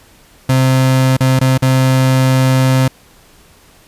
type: tone with dropouts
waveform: 35% pulse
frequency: 130.81 Hz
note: C3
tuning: in tune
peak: -7 dBFS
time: 0.49-2.88 s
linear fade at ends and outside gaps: 5 ms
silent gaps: 1.168-1.205 / 1.393-1.411 / 1.578-1.622 s
effects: pink hiss -46 dBFS RMS until 3.87 s + resampled to 32000 Hz